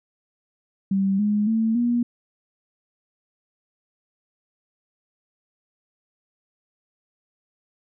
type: tone with pitch steps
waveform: sine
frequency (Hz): 194.5 / 208.5 / 223.4 / 239.5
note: G3 / G#3 / A3 / A#3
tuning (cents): -13 / +7 / +27 / +47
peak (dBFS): -18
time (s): 0.91-2.03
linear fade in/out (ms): 5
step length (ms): 280
effects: none